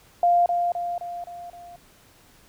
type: tone with echo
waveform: sine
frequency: 698.5 Hz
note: F5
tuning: in tune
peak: -15 dBFS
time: 0.23-0.46 s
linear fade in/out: 2 ms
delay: 260 ms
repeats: 5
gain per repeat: -5 dB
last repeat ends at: 1.76 s
effects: pink hiss -55 dBFS RMS until 2.48 s